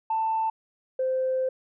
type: tone pair in turn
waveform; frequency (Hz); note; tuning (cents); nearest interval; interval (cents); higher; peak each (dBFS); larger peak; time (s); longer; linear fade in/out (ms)
sine; 888 / 519.4; A5 / C5; +16 / -13; major sixth; 929; first; -22; neither; 0.1-0.5 / 0.99-1.49; second; 5
effects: tanh soft clip ceiling -18 dBFS